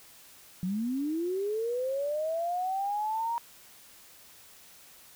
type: linear sweep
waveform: sine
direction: up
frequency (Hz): 174.61 to 947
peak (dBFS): -28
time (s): 0.63-3.38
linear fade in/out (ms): 0
effects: white hiss -54 dBFS RMS until 5.15 s